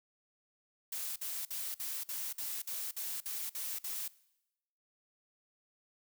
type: noise bursts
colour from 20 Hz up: blue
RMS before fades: -39 dBFS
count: 11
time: 0.92-4.08 s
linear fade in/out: 5 ms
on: 240 ms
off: 52 ms
effects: noise-tail reverb RT60 0.9 s tail -21 dB re dry